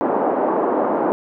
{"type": "band-pass noise", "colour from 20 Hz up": "pink", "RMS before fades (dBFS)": -19, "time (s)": [0.01, 1.12], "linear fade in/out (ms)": 0, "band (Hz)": [280, 1000], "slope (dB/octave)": 24, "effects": []}